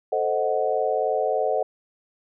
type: chord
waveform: sine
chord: A diminished seventh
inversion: none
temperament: equal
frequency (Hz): 440 / 523.3 / 622.3 / 740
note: A4 / C5 / Eb5 / Gb5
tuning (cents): 0 / 0 / 0 / 0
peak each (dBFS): -26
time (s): 0.12-1.63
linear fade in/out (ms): 5
effects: none